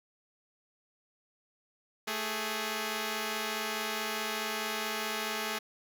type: tone pair together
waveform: 5% pulse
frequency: 220 / 415.3 Hz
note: A3 / G#4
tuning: 0 / 0 cents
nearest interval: major seventh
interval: 1100 cents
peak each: -24 / -24 dBFS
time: 2.07-5.59 s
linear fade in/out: 10 ms
effects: none